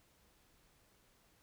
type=silence; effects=pink hiss -70 dBFS RMS until 1.42 s